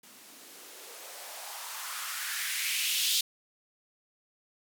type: noise with band-pass filter sweep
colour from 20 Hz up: violet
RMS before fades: -35 dBFS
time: 0.03-3.21 s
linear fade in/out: 5 ms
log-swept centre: 200 to 3700 Hz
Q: 2.6
effects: none